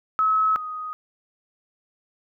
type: tone pair in turn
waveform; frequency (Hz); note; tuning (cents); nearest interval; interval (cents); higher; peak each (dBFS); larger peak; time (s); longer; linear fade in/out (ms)
sine; 1288 / 1249.2; E6 / D#6; -41 / +7; minor second; 52; first; -17 / -29; first; 0.19-0.56 / 0.56-0.93; neither; 0
effects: none